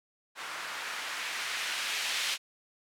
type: noise with low-pass filter sweep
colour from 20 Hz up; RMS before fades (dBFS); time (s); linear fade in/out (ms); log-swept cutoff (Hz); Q
violet; -35; 0.35-2.38; 50; 1300 to 2800; 1.1
effects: none